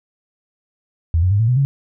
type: tone with pitch steps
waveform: sine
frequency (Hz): 82.41 / 91.44 / 101.46 / 112.58 / 124.91 / 138.6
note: E2 / F#2 / G#2 / A2 / B2 / C#3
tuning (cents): 0 / -20 / -40 / +40 / +20 / 0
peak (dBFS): -12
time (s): 1.14-1.65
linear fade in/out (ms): 0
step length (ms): 85
effects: none